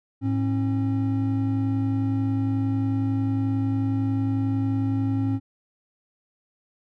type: tone pair together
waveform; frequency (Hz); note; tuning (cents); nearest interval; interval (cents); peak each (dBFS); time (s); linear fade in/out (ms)
triangle; 107.16 / 270.4; A2 / C#4; -45 / -43; octave + major third; 1602; -22; 0.21-5.4; 50
effects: none